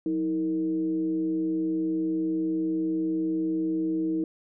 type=tone with frequency modulation; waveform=sine; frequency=320 Hz; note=D#4; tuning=49 cents sharp; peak=-24 dBFS; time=0.06-4.24 s; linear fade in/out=2 ms; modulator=140 Hz; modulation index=0.43; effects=none